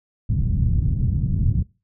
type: low-pass noise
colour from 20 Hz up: white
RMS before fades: -20 dBFS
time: 0.29-1.63 s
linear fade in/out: 5 ms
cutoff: 150 Hz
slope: 24 dB/octave
effects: noise-tail reverb RT60 0.3 s tail -23 dB re dry